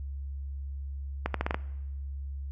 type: accelerating click train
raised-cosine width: 0.5 ms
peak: -13 dBFS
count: 6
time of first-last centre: 1.26-1.545 s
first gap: 83 ms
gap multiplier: 0.81
effects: noise-tail reverb RT60 1.0 s tail -20 dB re dry + added 69 Hz sine -34 dBFS peak until 2.51 s